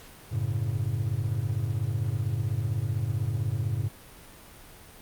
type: chord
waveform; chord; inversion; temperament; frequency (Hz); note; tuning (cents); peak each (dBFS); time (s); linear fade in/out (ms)
triangle; F# minor; none; equal with one note detuned; 94.22 / 110 / 138.59; F#2 / A2 / C#3; +32 / 0 / 0; -30 / -26 / -30; 0.31-3.89; 20
effects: pink hiss -49 dBFS RMS until 5.01 s + Opus 48 kbps